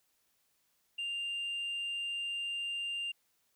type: tone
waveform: sine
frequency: 2794 Hz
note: F7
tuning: in tune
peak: -32 dBFS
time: 0.98-3.12 s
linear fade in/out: 10 ms
effects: tanh soft clip ceiling -33 dBFS + white hiss -75 dBFS RMS until 3.55 s